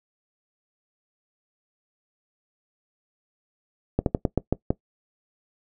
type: slowing click train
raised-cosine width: 2 ms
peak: -7 dBFS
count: 7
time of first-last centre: 3.99-4.705 s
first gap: 72 ms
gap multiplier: 1.2
effects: noise-tail reverb RT60 0.1 s tail -19 dB re dry